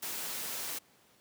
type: noise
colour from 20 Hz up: white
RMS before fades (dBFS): -38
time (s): 0.02-0.79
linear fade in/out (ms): 10
effects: pink hiss -64 dBFS RMS until 1.2 s + high-pass 150 Hz 12 dB/octave